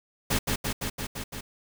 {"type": "noise with echo", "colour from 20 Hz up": "pink", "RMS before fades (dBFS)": -25, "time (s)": [0.3, 0.39], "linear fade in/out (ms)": 10, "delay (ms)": 170, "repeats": 6, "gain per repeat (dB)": -2, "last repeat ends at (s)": 1.41, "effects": []}